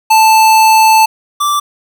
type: tone pair in turn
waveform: square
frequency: 880 / 1169.3 Hz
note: A5 / D6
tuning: 0 / -8 cents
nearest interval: perfect fourth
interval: 492 cents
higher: second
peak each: -5 / -11 dBFS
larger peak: first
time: 0.1-1.06 / 1.4-1.6 s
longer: first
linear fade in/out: 10 ms
effects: 7-bit